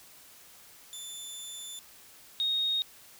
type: tone pair in turn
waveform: 20% pulse / sine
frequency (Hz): 3520 / 3729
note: A7 / A#7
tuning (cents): 0 / 0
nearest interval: minor second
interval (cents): 100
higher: second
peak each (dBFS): -34 / -26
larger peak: second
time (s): 0.93-1.79 / 2.4-2.82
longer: first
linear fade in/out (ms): 0
effects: white hiss -54 dBFS RMS until 3.19 s

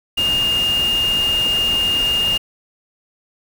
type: tone in noise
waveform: sine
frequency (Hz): 2827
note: F7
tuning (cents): +20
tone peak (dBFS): -15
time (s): 0.17-2.38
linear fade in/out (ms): 10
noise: pink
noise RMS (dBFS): -28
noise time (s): 0.17-2.38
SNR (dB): +10
effects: none

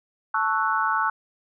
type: chord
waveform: sine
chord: F# minor seventh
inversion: first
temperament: equal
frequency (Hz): 880 / 1108.7 / 1318.5 / 1480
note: A5 / C#6 / E6 / F#6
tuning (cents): 0 / 0 / 0 / 0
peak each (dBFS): -26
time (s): 0.34-1.1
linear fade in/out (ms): 5
effects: none

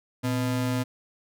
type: ring-modulated tone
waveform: square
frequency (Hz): 187.7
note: F#3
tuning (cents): +25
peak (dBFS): -22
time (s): 0.23-0.84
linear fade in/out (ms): 20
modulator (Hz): 69.5
effects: none

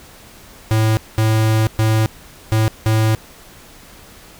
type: tone bursts at uneven times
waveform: square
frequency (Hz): 110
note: A2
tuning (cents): 0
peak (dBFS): -13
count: 5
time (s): 0.71-0.97 / 1.18-1.67 / 1.79-2.06 / 2.52-2.68 / 2.86-3.15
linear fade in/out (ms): 0
effects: pink hiss -42 dBFS RMS until 4.39 s

